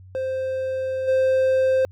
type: tone with level steps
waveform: triangle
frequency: 523.3 Hz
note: C5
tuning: in tune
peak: -21 / -14 dBFS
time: 0.15-1.85 s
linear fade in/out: 0 ms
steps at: 1.07 s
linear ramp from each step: 20 ms
effects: added 93 Hz sine -42 dBFS peak until 1.91 s